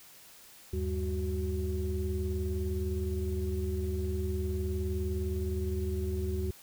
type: tone cluster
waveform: sine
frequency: 76.8 / 96.4 / 197.7 / 372.3 Hz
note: D#2 / G2 / G3 / F#4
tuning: -22 / -28 / +15 / +11 cents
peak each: -31 / -38 / -39 / -35 dBFS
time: 0.73-6.51 s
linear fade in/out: 5 ms
effects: tanh soft clip ceiling -21 dBFS + white hiss -54 dBFS RMS until 6.62 s